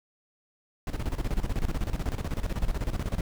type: noise with tremolo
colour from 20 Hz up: brown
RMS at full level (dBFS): -27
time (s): 0.87-3.21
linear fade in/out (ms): 2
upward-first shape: square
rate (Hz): 16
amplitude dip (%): 75
effects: none